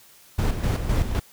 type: noise with tremolo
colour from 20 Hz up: brown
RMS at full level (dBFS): -21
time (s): 0.38-1.2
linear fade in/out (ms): 10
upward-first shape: square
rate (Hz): 3.9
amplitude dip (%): 55
effects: white hiss -52 dBFS RMS until 1.32 s